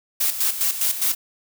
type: noise with tremolo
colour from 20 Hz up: blue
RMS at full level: -20 dBFS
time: 0.2-1.15 s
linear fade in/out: 10 ms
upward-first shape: square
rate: 4.9 Hz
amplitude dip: 65%
effects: none